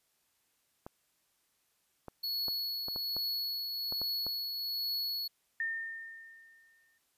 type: clicks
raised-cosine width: 1 ms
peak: -29 dBFS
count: 9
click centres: 0.865 / 2.083 / 2.483 / 2.884 / 2.961 / 3.166 / 3.924 / 4.016 / 4.266 s
type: tone with tremolo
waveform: square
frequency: 4378 Hz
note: C#8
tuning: 22 cents flat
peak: -32 dBFS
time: 2.23-5.28 s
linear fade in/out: 10 ms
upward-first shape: triangle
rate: 1.2 Hz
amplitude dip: 40%
type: tone with exponential decay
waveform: sine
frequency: 1816 Hz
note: A#6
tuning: 46 cents flat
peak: -30 dBFS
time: 5.6-6.98 s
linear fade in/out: 2 ms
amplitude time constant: 300 ms
effects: white hiss -75 dBFS RMS until 7.17 s + resampled to 32000 Hz